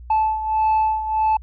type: beating tone pair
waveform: sine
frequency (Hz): 871 / 872.6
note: A5 / A5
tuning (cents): -18 / -15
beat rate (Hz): 1.6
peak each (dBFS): -16 / -21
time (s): 0.1-1.37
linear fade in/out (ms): 5
effects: tanh soft clip ceiling -13 dBFS + added 60 Hz sine -36 dBFS peak until 1.42 s